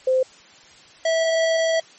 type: tone pair in turn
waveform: sine / square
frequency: 518 / 652.6 Hz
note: C5 / E5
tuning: -17 / -18 cents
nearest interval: major third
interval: 399 cents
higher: second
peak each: -15 / -18 dBFS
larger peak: first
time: 0.07-0.23 / 1.05-1.8 s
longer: second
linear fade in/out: 5 ms
effects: white hiss -48 dBFS RMS until 1.98 s + MP3 32 kbps